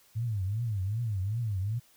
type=tone with vibrato; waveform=sine; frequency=105.5 Hz; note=G#2; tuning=28 cents sharp; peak=-28 dBFS; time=0.15-1.8 s; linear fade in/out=20 ms; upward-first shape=triangle; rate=2.6 Hz; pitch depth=260 cents each way; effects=white hiss -62 dBFS RMS until 1.96 s